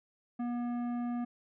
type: tone with tanh clipping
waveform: triangle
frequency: 240.9 Hz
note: B3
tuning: 43 cents flat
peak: -34 dBFS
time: 0.39-1.25 s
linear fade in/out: 10 ms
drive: 16 dB
effects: none